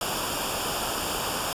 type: noise with comb filter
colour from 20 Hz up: pink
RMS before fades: -29 dBFS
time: 0.01-1.53 s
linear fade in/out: 2 ms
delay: 0.49 ms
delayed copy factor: -0.75
effects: resampled to 32000 Hz